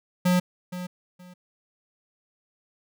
square tone with echo, 180.1 Hz, F#3, 46 cents flat, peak -19 dBFS, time 0.25-0.4 s, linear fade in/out 10 ms, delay 470 ms, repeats 2, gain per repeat -13 dB, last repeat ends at 1.34 s, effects none

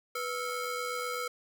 30% pulse ring-modulated tone, 898 Hz, A5, 35 cents sharp, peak -27 dBFS, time 0.15-1.28 s, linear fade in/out 5 ms, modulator 405 Hz, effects none

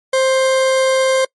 40% pulse tone, 526 Hz, C5, 9 cents sharp, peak -11 dBFS, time 0.13-1.25 s, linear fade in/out 5 ms, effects noise-tail reverb RT60 0.1 s tail -26 dB re dry + MP3 48 kbps

